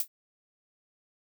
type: noise with exponential decay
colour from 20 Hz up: violet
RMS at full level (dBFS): -23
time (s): 0-0.08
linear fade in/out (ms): 2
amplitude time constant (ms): 16
effects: none